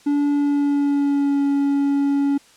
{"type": "tone with pitch glide", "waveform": "triangle", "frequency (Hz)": [288.2, 281.1], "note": ["D4", "C#4"], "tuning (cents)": [-33, 24], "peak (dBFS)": -14, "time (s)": [0.06, 2.38], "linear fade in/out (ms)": 10, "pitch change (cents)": -43, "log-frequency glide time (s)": [0.29, 1.42], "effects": ["white hiss -51 dBFS RMS until 2.56 s", "low-pass 8000 Hz 12 dB/octave"]}